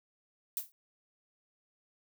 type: noise with exponential decay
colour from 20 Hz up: violet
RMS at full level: -31 dBFS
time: 0.57-0.72 s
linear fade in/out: 0 ms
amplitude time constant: 31 ms
effects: none